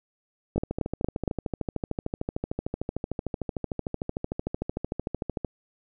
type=two click trains; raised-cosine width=2 ms; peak=-11 / -15 dBFS; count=4 / 66; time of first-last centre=0.58-1.278 / 0.56-5.447 s; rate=4.3 / 13.3 Hz; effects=none